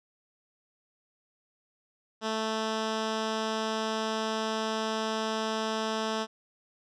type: tone with low-pass filter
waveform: 10% pulse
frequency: 220 Hz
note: A3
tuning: in tune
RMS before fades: -31 dBFS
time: 2.21-6.27 s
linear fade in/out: 50 ms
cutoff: 5200 Hz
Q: 1.4
effects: none

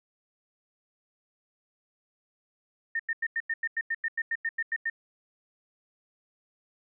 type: tone bursts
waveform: sine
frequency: 1823 Hz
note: A#6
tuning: 39 cents flat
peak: -26 dBFS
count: 15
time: 2.95-4.899 s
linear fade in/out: 5 ms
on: 45 ms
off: 91 ms
effects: none

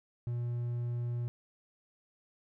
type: tone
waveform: triangle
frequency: 120 Hz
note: B2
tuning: 49 cents flat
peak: -30 dBFS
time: 0.27-1.28 s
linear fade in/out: 0 ms
effects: none

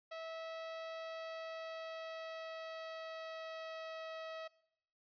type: tone with pitch glide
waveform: sawtooth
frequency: 650 to 643.6 Hz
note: E5 to E5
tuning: -24 to -42 cents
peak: -40 dBFS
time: 0.11-4.48 s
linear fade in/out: 10 ms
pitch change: -18 cents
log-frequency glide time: 0.95-4.17 s
effects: noise-tail reverb RT60 0.9 s tail -22 dB re dry + resampled to 11025 Hz

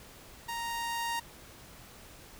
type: tone with level ramp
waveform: sawtooth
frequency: 932 Hz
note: A#5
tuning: 1 cent flat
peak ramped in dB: -31 to -27 dBFS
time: 0.48-1.2 s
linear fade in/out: 10 ms
effects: pink hiss -52 dBFS RMS until 2.39 s

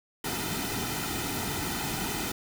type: noise with comb filter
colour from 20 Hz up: pink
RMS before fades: -32 dBFS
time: 0.24-2.32 s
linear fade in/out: 5 ms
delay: 1.8 ms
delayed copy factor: -0.7
effects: none

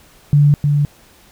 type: tone with echo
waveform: sine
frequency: 145.4 Hz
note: D3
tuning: 17 cents flat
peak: -7 dBFS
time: 0.33-0.54 s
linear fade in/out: 0 ms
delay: 310 ms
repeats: 1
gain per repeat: -4 dB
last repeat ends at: 0.85 s
effects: pink hiss -48 dBFS RMS until 1.31 s

